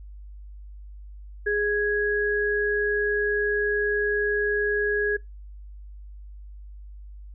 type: tone pair together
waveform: sine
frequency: 415.3 / 1661.2 Hz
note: G#4 / G#6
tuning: 0 / 0 cents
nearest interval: 2 octaves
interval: 2400 cents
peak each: -24 dBFS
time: 1.46-5.17 s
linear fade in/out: 10 ms
effects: noise-tail reverb RT60 0.2 s tail -24 dB re dry + added 50 Hz sine -39 dBFS peak until 7.34 s